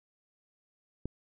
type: click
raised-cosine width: 3 ms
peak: -22 dBFS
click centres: 1.056 s
effects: none